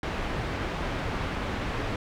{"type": "low-pass noise", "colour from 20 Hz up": "pink", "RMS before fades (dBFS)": -31, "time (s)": [0.03, 1.96], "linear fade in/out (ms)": 2, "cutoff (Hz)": 2500, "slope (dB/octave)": 12, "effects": []}